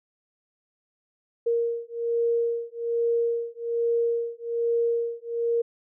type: beating tone pair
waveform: sine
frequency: 466.6 / 467.8 Hz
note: A#4 / A#4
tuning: +2 / +6 cents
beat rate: 1.2 Hz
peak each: -26 dBFS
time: 1.46-5.62 s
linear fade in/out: 10 ms
effects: none